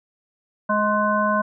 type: harmonic tone with a mistuned harmonic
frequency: 209.6 Hz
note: G#3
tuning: 16 cents sharp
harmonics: 1 / 3 / 5 / 7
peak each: -24 / -23 / -21 / -25 dBFS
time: 0.69-1.42 s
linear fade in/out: 10 ms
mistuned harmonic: 7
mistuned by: +39 cents
effects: none